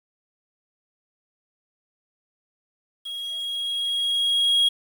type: tone with level ramp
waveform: triangle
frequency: 3291 Hz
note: G#7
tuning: 16 cents flat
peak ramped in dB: -29 to -14 dBFS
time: 3.05-4.69 s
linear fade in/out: 10 ms
effects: 8-bit